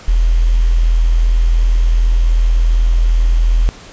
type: tone with quantisation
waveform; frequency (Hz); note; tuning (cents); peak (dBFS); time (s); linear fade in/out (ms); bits
sine; 41.35; E1; +6; -8; 0.08-3.69; 0; 6
effects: pink hiss -37 dBFS RMS until 3.92 s + resampled to 16000 Hz